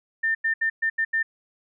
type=tone bursts at uneven times; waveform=sine; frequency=1800 Hz; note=A6; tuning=39 cents sharp; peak=-20 dBFS; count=6; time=0.23-0.35 / 0.44-0.54 / 0.61-0.7 / 0.82-0.9 / 0.98-1.05 / 1.13-1.23 s; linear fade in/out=10 ms; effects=none